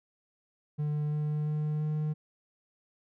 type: tone with pitch steps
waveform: triangle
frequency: 149.3 / 150.43 / 151.56 / 152.7 Hz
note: D3 / D3 / D#3 / D#3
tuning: +29 / +42 / -45 / -32 cents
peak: -26 dBFS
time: 0.78-2.14 s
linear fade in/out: 20 ms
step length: 340 ms
effects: none